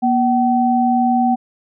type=tone pair together; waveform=sine; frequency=240 / 762 Hz; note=B3 / G5; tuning=-49 / -49 cents; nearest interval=octave + minor sixth; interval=2000 cents; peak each=-15 dBFS; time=0.02-1.36 s; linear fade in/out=20 ms; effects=none